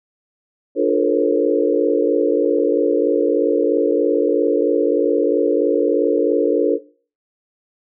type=tone cluster; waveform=sine; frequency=295.2 / 352.5 / 432.6 / 475.7 / 540 Hz; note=D4 / F4 / A4 / A#4 / C#5; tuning=+9 / +16 / -29 / +35 / -45 cents; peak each=-20 dBFS; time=0.75-6.79 s; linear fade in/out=50 ms; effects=noise-tail reverb RT60 0.4 s tail -18 dB re dry